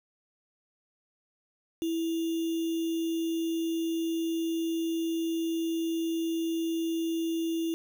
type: tone with sample-and-hold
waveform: sine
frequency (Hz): 329.6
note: E4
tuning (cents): 0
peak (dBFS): -27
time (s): 1.82-7.74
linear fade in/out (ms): 0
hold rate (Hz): 3150
effects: none